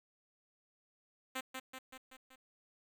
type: tone with echo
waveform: 5% pulse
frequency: 260.7 Hz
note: C4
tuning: 6 cents flat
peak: -26 dBFS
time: 1.35-1.41 s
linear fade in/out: 10 ms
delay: 190 ms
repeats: 5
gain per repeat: -4 dB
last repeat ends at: 2.36 s
effects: 11-bit